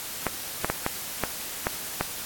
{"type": "clicks", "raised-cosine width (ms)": 0.5, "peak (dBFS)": -9, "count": 7, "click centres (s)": [0.267, 0.646, 0.7, 0.864, 1.237, 1.669, 2.01], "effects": ["white hiss -35 dBFS RMS until 2.25 s", "AAC 64 kbps"]}